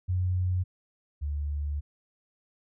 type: tone pair in turn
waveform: sine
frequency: 91.1 / 72.94 Hz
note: F#2 / D2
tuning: -26 / -11 cents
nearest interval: major third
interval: 385 cents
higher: first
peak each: -24 / -28 dBFS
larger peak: first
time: 0.08-0.64 / 1.21-1.81 s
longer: second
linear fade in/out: 20 ms
effects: none